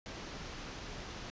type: low-pass noise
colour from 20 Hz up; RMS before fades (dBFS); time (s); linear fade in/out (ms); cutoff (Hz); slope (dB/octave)
pink; -45; 0.06-1.3; 0; 6500; 48
effects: resampled to 16000 Hz